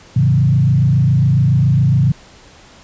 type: tone with frequency modulation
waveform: sine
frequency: 133.2 Hz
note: C3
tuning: 31 cents sharp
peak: -9 dBFS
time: 0.16-2.12 s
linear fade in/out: 5 ms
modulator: 27.2 Hz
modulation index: 1.1
effects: pink hiss -43 dBFS RMS until 2.83 s + resampled to 16000 Hz